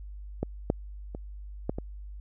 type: clicks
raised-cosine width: 2 ms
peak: -15 / -10 / -24 / -14 / -20 dBFS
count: 5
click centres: 0.43 / 0.701 / 1.149 / 1.695 / 1.785 s
effects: added 50 Hz sine -39 dBFS peak until 2.2 s